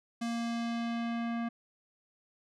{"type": "tone with low-pass filter sweep", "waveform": "square", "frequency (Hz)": 233.1, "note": "A#3", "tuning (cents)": 0, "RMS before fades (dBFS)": -34, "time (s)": [0.21, 1.49], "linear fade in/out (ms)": 10, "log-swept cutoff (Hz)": [7800, 1900], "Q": 1, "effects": []}